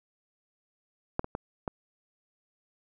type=clicks; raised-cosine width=1 ms; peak=-12 / -22 / -18 / -17 dBFS; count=4; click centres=1.194 / 1.244 / 1.351 / 1.678 s; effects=none